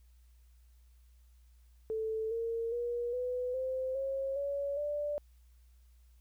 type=tone with pitch steps; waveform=sine; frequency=440.7 / 459.1 / 478.4 / 498.4 / 519.3 / 541 / 563.6 / 587.2 Hz; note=A4 / A#4 / A#4 / B4 / C5 / C#5 / C#5 / D5; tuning=+3 / -26 / +45 / +16 / -13 / -42 / +29 / 0 cents; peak=-32 dBFS; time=1.9-5.18 s; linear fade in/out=0 ms; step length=410 ms; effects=added 60 Hz sine -58 dBFS peak until 6.2 s + white hiss -75 dBFS RMS until 6.2 s